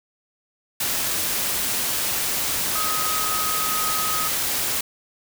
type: tone in noise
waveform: sine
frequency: 1261 Hz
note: D#6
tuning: 23 cents sharp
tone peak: -26 dBFS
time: 2.75-4.28 s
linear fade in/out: 5 ms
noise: white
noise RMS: -24 dBFS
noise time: 0.8-4.81 s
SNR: -5 dB
effects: none